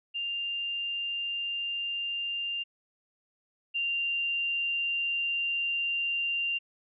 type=tone pair in turn; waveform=sine; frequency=2794 / 2782 Hz; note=F7 / F7; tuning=0 / -7 cents; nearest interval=unison; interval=7 cents; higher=first; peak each=-30 / -27 dBFS; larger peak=second; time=0.14-2.64 / 3.74-6.59 s; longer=second; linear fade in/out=20 ms; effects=none